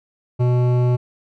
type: tone with hard clipping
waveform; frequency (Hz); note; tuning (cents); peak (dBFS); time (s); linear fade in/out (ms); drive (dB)
sine; 123.47; B2; 0; -16; 0.39-0.97; 20; 13
effects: none